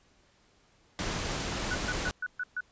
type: noise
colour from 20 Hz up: pink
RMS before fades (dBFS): -33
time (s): 0.99-2.11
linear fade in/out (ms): 0
type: tone bursts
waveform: sine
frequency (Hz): 1480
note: F#6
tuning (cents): 0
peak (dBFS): -30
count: 6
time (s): 1.71-2.606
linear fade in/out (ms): 2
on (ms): 41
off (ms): 130
effects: pink hiss -65 dBFS RMS until 2.71 s + resampled to 16000 Hz